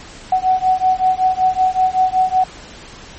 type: beating tone pair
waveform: sine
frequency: 744 / 749.3 Hz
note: F#5 / F#5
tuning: +9 / +22 cents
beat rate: 5.3 Hz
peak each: -15 dBFS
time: 0.32-2.44 s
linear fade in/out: 5 ms
effects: pink hiss -37 dBFS RMS until 3.18 s + MP3 32 kbps